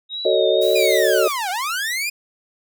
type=tone with vibrato; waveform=sine; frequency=3777 Hz; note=A#7; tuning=22 cents sharp; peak=-25 dBFS; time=0.09-1.01 s; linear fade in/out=50 ms; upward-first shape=triangle; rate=1.9 Hz; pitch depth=73 cents each way
type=chord; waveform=sine; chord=D# half-diminished seventh; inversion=first; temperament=just; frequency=373.4 / 448 / 560 / 622.3 Hz; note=F#4 / A4 / C#5 / D#5; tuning=+16 / +31 / +18 / 0 cents; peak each=-20 / -20 / -20 / -19 dBFS; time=0.25-1.28 s; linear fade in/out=5 ms
type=noise; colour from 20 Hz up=blue; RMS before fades=-33 dBFS; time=0.61-1.33 s; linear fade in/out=10 ms
type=linear two-way sweep; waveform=sawtooth; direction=down then up; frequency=2489 to 703 to 2489 Hz; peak=-18 dBFS; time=0.75-2.1 s; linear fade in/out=10 ms; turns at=1.5 s
effects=none